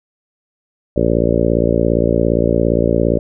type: harmonic tone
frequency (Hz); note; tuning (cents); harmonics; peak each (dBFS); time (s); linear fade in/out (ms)
57.4; A#1; -26; 1 / 2 / 3 / 4 / 5 / 6 / 7 / 8 / 9 / 10; -21 / -21 / -21 / -21 / -21 / -21 / -21 / -21 / -21 / -21; 0.96-3.19; 5
effects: none